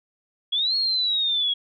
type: linear two-way sweep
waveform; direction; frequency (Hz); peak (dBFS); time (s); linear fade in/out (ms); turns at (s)
sine; up then down; 3300 to 4328 to 3300; -20; 0.52-1.54; 10; 0.76
effects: none